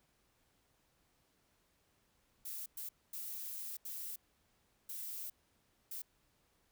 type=noise bursts at uneven times; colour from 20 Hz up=violet; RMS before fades=-44 dBFS; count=6; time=2.45-2.66 / 2.77-2.89 / 3.13-3.77 / 3.85-4.16 / 4.89-5.3 / 5.91-6.02 s; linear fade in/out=5 ms; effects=pink hiss -75 dBFS RMS until 6.71 s